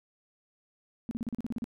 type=tone bursts; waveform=sine; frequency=233.1 Hz; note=A#3; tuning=in tune; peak=-30 dBFS; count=10; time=1.09-1.642 s; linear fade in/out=0 ms; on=21 ms; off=38 ms; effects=none